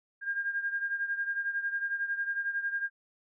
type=beating tone pair; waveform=sine; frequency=1609 / 1620 Hz; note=G6 / G#6; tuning=+45 / -43 cents; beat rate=11 Hz; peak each=-31 / -36 dBFS; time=0.21-2.9 s; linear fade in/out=50 ms; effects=none